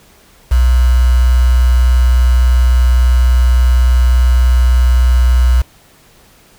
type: tone with quantisation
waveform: sine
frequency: 61.74 Hz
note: B1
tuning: in tune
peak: -6 dBFS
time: 0.51-5.62 s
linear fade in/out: 10 ms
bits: 4
effects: pink hiss -46 dBFS RMS until 6.58 s